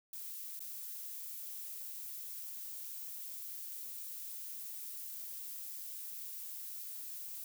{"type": "noise with dropouts", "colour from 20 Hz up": "violet", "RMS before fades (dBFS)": -45, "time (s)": [0.13, 7.44], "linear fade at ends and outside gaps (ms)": 2, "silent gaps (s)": [0.593, 0.604], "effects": []}